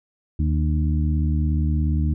harmonic tone with a mistuned harmonic, 77.1 Hz, D#2, 15 cents flat, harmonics 1 / 2 / 3 / 4, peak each -19 / -25 / -29 / -31 dBFS, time 0.39-2.14 s, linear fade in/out 5 ms, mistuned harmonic 4, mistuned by -35 cents, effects none

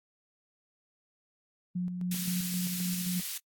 sine tone with tremolo, 179.4 Hz, F3, 47 cents sharp, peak -29 dBFS, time 1.75-3.21 s, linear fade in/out 10 ms, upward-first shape square, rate 3.8 Hz, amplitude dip 40%
white high-pass noise, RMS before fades -37 dBFS, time 2.11-3.38 s, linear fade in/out 5 ms, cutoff 2400 Hz, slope 12 dB/octave
effects noise-tail reverb RT60 0.1 s tail -26 dB re dry + AAC 64 kbps

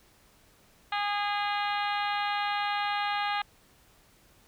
harmonic tone, 410 Hz, G#4, 22 cents flat, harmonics 2 / 3 / 4 / 5 / 6 / 7 / 8 / 9 / 10, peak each -30 / -34 / -36 / -38 / -40 / -41 / -42 / -43 / -44 dBFS, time 0.92-3.42 s, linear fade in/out 5 ms, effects pink hiss -61 dBFS RMS until 4.47 s

